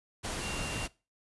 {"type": "tone in noise", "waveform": "sine", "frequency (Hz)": 2771, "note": "F7", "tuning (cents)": -14, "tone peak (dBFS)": -40, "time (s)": [0.41, 0.87], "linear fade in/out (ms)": 20, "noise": "pink", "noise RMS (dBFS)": -36, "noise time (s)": [0.23, 0.88], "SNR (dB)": -7, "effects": ["noise-tail reverb RT60 0.3 s tail -21 dB re dry", "resampled to 24000 Hz"]}